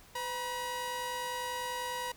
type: tone pair together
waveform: sawtooth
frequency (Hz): 505 / 960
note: B4 / B5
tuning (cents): +39 / -49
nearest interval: major seventh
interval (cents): 1112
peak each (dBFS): -37 / -32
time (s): 0.15-2.12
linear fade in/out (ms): 5
effects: pink hiss -57 dBFS RMS until 2.16 s

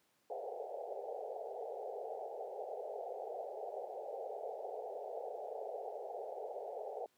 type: band-pass noise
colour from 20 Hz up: pink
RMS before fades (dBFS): -44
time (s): 0.3-7.06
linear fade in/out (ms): 2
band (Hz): 410 to 810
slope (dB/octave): 96
effects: pink hiss -75 dBFS RMS until 7.17 s + high-pass 200 Hz 12 dB/octave

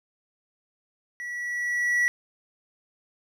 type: tone with level ramp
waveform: triangle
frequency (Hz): 1941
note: B6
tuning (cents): -31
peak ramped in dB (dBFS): -31 to -17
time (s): 1.2-2.08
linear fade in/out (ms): 0
effects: none

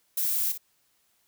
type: noise with echo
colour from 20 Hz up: violet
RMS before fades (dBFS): -27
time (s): 0.17-0.52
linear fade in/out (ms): 5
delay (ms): 58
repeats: 1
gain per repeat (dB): -10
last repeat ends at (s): 0.578
effects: white hiss -69 dBFS RMS until 1.27 s

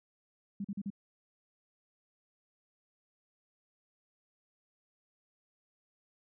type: tone bursts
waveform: sine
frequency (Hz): 200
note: G3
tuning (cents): +35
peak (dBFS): -34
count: 4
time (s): 0.6-0.903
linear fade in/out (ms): 5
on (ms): 45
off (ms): 41
effects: none

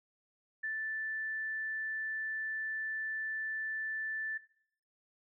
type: tone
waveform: sine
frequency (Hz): 1760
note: A6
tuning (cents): 0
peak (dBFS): -34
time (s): 0.63-4.38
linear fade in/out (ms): 10
effects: noise-tail reverb RT60 0.6 s tail -17 dB re dry

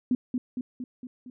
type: tone with echo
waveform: sine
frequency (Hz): 250.1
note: B3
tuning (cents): +22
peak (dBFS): -20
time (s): 0.11-0.15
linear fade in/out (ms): 2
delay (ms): 230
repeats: 5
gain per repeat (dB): -4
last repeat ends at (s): 1.3
effects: none

